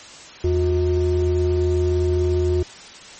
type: ring-modulated tone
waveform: triangle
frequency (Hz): 138.59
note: C#3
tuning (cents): 0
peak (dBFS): -11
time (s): 0.44-2.63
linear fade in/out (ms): 5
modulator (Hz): 222
effects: white hiss -40 dBFS RMS until 3.19 s + MP3 32 kbps